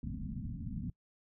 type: low-pass noise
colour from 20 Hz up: white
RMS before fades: -40 dBFS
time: 0.03-0.9 s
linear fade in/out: 2 ms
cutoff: 260 Hz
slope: 96 dB/octave
effects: noise-tail reverb RT60 0.1 s tail -23 dB re dry